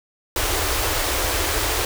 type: band-stop noise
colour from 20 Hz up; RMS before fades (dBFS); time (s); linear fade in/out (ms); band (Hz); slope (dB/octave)
pink; -22; 0.36-1.85; 2; 100 to 300; 48
effects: none